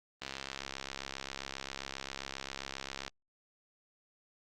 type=click train; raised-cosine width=0.2 ms; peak=-21 dBFS; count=194; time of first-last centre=0.22-3.079 s; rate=67.5 Hz; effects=Opus 24 kbps